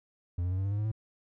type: tone with pitch steps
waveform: triangle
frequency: 87.31 / 90.18 / 93.15 / 96.21 / 99.37 / 102.64 / 106.01 / 109.5 Hz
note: F2 / F#2 / F#2 / G2 / G2 / G#2 / G#2 / A2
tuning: 0 / -44 / +12 / -32 / +24 / -20 / +36 / -8 cents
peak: -26 dBFS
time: 0.38-0.916 s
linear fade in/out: 5 ms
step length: 67 ms
effects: none